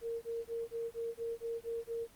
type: tone bursts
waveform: sine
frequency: 462.2 Hz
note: A#4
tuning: 15 cents flat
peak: -35 dBFS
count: 9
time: 0.01-2.076 s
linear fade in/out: 50 ms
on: 210 ms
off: 22 ms
effects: pink hiss -60 dBFS RMS until 2.15 s + Opus 24 kbps